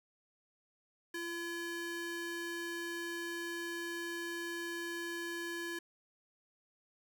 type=ring-modulated tone; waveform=square; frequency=679 Hz; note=F5; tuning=49 cents flat; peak=-36 dBFS; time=1.14-5.79 s; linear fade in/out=5 ms; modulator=1020 Hz; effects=none

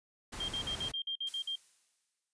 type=noise; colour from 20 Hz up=pink; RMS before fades=-43 dBFS; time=0.32-0.92 s; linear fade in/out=10 ms
type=tone bursts; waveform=sine; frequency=3190 Hz; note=G7; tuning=30 cents sharp; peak=-33 dBFS; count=9; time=0.4-1.557 s; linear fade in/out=5 ms; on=85 ms; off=49 ms
type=noise with exponential decay; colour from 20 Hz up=blue; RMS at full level=-46 dBFS; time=1.27-2.33 s; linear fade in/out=2 ms; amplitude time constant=230 ms
effects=noise-tail reverb RT60 0.1 s tail -24 dB re dry + resampled to 22050 Hz

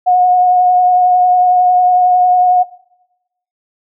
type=tone with vibrato; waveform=sine; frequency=726 Hz; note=F#5; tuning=33 cents flat; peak=-6 dBFS; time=0.06-2.64 s; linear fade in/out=20 ms; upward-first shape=sine; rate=11 Hz; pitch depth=13 cents each way; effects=noise-tail reverb RT60 0.9 s tail -19 dB re dry

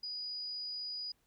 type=tone; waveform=sine; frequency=4922 Hz; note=D#8; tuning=20 cents flat; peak=-38 dBFS; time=0.03-1.12 s; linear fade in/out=5 ms; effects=pink hiss -75 dBFS RMS until 1.26 s

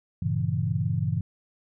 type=chord; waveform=sine; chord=G diminished seventh; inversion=none; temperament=equal; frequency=98 / 116.54 / 138.59 / 164.81 Hz; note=G2 / Bb2 / Db3 / Fb3; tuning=0 / 0 / 0 / 0 cents; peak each=-29 dBFS; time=0.22-1.21 s; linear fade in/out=5 ms; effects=none

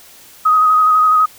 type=tone with vibrato; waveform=sine; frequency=1257 Hz; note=D#6; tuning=17 cents sharp; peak=-8 dBFS; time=0.45-1.26 s; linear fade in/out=10 ms; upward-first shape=square; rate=12 Hz; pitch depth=16 cents each way; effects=white hiss -42 dBFS RMS until 1.38 s

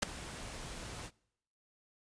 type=noise with ADSR envelope; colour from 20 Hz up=pink; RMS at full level=-25 dBFS; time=0.02-1.11 s; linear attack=10 ms; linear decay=6 ms; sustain=-20 dB; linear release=53 ms; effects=noise-tail reverb RT60 0.8 s tail -25 dB re dry + resampled to 22050 Hz

